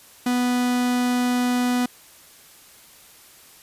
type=tone; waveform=45% pulse; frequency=246.9 Hz; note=B3; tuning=in tune; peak=-19 dBFS; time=0.26-1.86 s; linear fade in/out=5 ms; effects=white hiss -49 dBFS RMS until 3.62 s + resampled to 32000 Hz